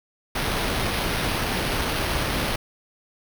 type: noise with sample-and-hold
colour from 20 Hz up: pink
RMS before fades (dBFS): -25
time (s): 0.35-2.56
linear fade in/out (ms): 5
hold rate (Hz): 7350
effects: none